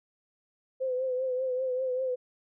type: tone with vibrato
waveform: sine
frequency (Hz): 513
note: C5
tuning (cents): -34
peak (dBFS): -27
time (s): 0.8-2.16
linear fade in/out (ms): 20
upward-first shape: triangle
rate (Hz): 5.1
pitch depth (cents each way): 55
effects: none